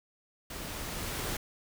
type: noise with level ramp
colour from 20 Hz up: pink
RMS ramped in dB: -41 to -34 dBFS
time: 0.5-1.37 s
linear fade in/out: 5 ms
effects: none